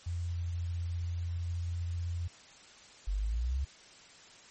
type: tone with vibrato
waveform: sine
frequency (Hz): 86.2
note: F2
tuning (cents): -22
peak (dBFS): -32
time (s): 0.06-2.28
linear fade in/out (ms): 10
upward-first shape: square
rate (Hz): 16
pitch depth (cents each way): 11
type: exponential sweep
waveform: sine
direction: up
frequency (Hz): 46.25 to 70.4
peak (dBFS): -29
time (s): 3.07-3.65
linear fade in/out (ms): 10
effects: white hiss -55 dBFS RMS until 4.5 s + MP3 32 kbps